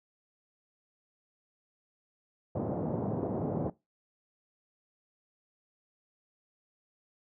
pink band-pass noise, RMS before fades -33 dBFS, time 2.55-3.7 s, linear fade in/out 5 ms, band 110 to 710 Hz, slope 24 dB/octave, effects noise-tail reverb RT60 0.2 s tail -19 dB re dry

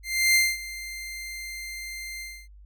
sawtooth tone with ADSR envelope, 2093 Hz, C7, in tune, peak -13 dBFS, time 0.03-2.48 s, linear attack 320 ms, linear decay 220 ms, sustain -18 dB, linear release 270 ms, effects added 50 Hz sine -46 dBFS peak until 2.65 s

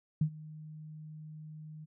sine tone with ADSR envelope, 154.5 Hz, D#3, 12 cents flat, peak -23 dBFS, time 0.21-1.86 s, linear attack 5 ms, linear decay 78 ms, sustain -21 dB, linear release 23 ms, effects none

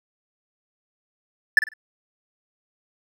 triangle tone with echo, 1747 Hz, A6, 13 cents flat, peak -7 dBFS, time 1.57-1.59 s, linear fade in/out 2 ms, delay 49 ms, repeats 3, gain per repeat -12 dB, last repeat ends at 1.737 s, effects none

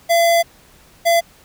square tone pair in turn, 678 / 678 Hz, E5 / E5, +49 / +49 cents, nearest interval unison, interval 0 cents, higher neither, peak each -12 dBFS, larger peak neither, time 0.09-0.43 / 1.05-1.21 s, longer first, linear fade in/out 20 ms, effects pink hiss -49 dBFS RMS until 1.44 s

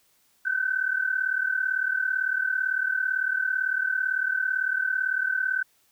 sine tone pair together, 1506 / 1543.9 Hz, F#6 / G6, +30 / -27 cents, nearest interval unison, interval 43 cents, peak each -26 dBFS, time 0.45-5.63 s, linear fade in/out 10 ms, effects white hiss -65 dBFS RMS until 5.91 s

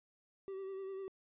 triangle tone with vibrato, 385.9 Hz, G4, 27 cents flat, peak -39 dBFS, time 0.48-1.08 s, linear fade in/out 0 ms, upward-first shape sine, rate 10 Hz, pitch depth 28 cents each way, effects resampled to 8000 Hz

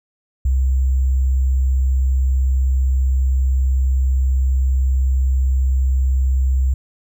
sine tone with sample-and-hold, 65.4 Hz, C2, in tune, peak -13 dBFS, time 0.45-6.74 s, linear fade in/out 5 ms, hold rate 7350 Hz, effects none

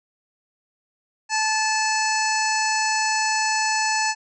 harmonic tone, 870 Hz, A5, 20 cents flat, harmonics 1 / 2 / 3 / 5 / 6 / 7 / 8 / 9, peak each -23 / -26 / -28 / -30 / -31 / -31 / -32 / -33 dBFS, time 1.29-4.15 s, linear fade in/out 50 ms, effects none

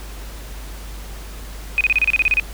sine tone bursts, 2500 Hz, D#7, 8 cents sharp, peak -12 dBFS, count 11, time 1.78-2.398 s, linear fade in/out 0 ms, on 28 ms, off 31 ms, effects added 50 Hz sine -31 dBFS peak until 2.53 s + pink hiss -39 dBFS RMS until 2.53 s

